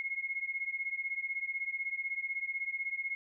sine beating tone pair, 2159 / 2175 Hz, C#7 / C#7, -46 / -33 cents, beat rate 16 Hz, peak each -36 / -38 dBFS, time 0-3.15 s, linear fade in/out 0 ms, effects none

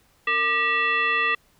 sine tone with frequency modulation, 1930 Hz, B6, 40 cents flat, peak -19 dBFS, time 0.27-1.35 s, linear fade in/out 5 ms, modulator 736 Hz, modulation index 1.3, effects pink hiss -61 dBFS RMS until 1.59 s

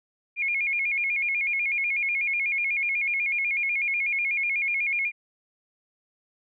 sine tone with vibrato, 2289 Hz, D7, 45 cents flat, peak -23 dBFS, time 0.36-5.12 s, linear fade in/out 50 ms, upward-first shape square, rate 8.1 Hz, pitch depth 88 cents each way, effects none

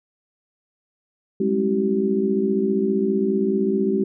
sine tone cluster, 192.5 / 207.8 / 272.5 / 327.1 / 381.8 Hz, G3 / G#3 / C#4 / E4 / G4, -31 / +1 / -29 / -13 / -46 cents, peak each -30 / -22 / -27 / -29 / -21 dBFS, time 1.4-4.04 s, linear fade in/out 5 ms, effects none

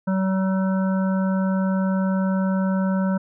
harmonic tone, 190 Hz, F#3, 46 cents sharp, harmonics 1 / 3 / 5 / 7 / 8, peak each -19 / -29 / -33 / -36 / -37 dBFS, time 0.07-3.18 s, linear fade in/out 10 ms, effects none

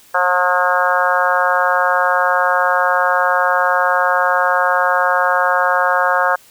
harmonic tone, 180 Hz, F#3, 47 cents flat, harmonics 3 / 4 / 5 / 6 / 7 / 8 / 9, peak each -20 / -20 / -20 / -20 / -20 / -20 / -20 dBFS, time 0.14-6.36 s, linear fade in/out 10 ms, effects white hiss -47 dBFS RMS until 6.5 s

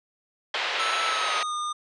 white band-pass noise, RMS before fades -28 dBFS, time 0.54-1.43 s, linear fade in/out 2 ms, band 480 to 3600 Hz, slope 24 dB/octave
square tone with pitch glide, 1318 to 1215.6 Hz, E6 to D#6, -1 to -41 cents, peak -28 dBFS, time 0.79-1.73 s, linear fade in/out 10 ms, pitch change -140 cents, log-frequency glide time 1.05-1.54 s
effects resampled to 22050 Hz

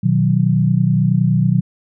sine chord, B major, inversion none, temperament equal, 123.47 / 155.56 / 185 Hz, B2 / D#3 / F#3, 0 / 0 / 0 cents, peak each -16 dBFS, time 0.03-1.61 s, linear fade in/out 10 ms, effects none

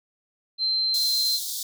sine tone, 4118 Hz, C8, 28 cents flat, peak -21 dBFS, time 0.58-1.4 s, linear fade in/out 50 ms
pink high-pass noise, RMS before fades -31 dBFS, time 0.94-1.63 s, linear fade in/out 2 ms, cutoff 3500 Hz, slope 96 dB/octave
effects none

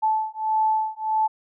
sine beating tone pair, 871 / 872.6 Hz, A5 / A5, -18 / -15 cents, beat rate 1.6 Hz, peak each -23 dBFS, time 0.02-1.28 s, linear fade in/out 20 ms, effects none

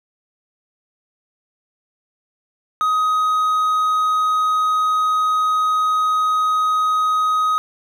triangle tone, 1257 Hz, D#6, 17 cents sharp, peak -13 dBFS, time 2.81-7.58 s, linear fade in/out 0 ms, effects none

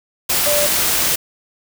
sine tone in noise, 587.3 Hz, D5, in tune, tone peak -17 dBFS, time 0.46-0.67 s, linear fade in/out 10 ms, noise white, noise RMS -17 dBFS, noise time 0.29-1.16 s, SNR -3 dB, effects none

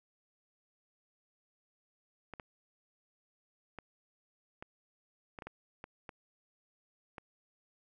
clicks, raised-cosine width 0.5 ms, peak -29 dBFS, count 10, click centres 2.337 / 2.398 / 3.787 / 4.625 / 5.388 / 5.422 / 5.47 / 5.841 / 6.092 / 7.182 s, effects none

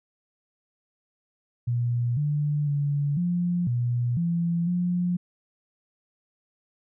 sine tone with pitch steps, 120.3 / 147.5 / 143.7 / 175.6 / 121.2 / 170 / 177.4 Hz, B2 / D3 / D3 / F3 / B2 / F3 / F3, -45 / +8 / -37 / +10 / -32 / -46 / +27 cents, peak -22 dBFS, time 1.67-5.17 s, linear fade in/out 10 ms, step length 500 ms, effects none

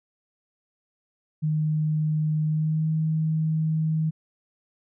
sine tone with pitch glide, 154.3 to 157.82 Hz, D#3 to D#3, -14 to +25 cents, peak -21 dBFS, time 1.42-4.11 s, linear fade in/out 20 ms, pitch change +39 cents, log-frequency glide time 2.45-2.88 s, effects none

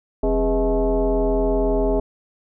sine tone with frequency modulation, 185 Hz, F#3, in tune, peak -16 dBFS, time 0.23-2 s, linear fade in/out 5 ms, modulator 226 Hz, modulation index 2.2, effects none

